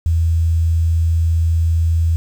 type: tone with quantisation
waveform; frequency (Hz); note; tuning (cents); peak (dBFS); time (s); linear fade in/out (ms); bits
sine; 82.41; E2; 0; -12; 0.06-2.16; 0; 7
effects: none